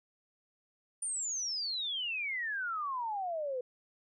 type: exponential sweep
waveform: sine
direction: down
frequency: 9340 to 487.7 Hz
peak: -33 dBFS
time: 1.02-3.61 s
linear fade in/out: 5 ms
effects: none